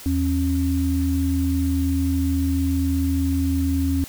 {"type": "tone pair together", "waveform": "sine", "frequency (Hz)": [81, 272.5], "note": ["E2", "C#4"], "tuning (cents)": [-30, -29], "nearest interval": "octave + major sixth", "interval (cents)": 2101, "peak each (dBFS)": -21, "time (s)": [0.06, 4.04], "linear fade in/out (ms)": 0, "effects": ["white hiss -40 dBFS RMS until 4.08 s"]}